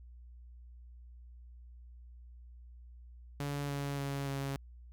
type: tone with pitch steps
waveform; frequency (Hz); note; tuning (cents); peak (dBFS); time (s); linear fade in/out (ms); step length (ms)
sawtooth; 142.9 / 141.18 / 139.47 / 137.79; D3 / C#3 / C#3 / C#3; -47 / +32 / +11 / -10; -31; 3.4-4.56; 0; 290
effects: added 60 Hz sine -50 dBFS peak until 4.92 s